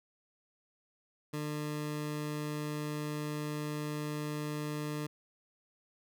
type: tone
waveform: 20% pulse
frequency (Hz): 150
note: D3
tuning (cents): +37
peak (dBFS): -30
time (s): 1.33-5.07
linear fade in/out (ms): 10
effects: none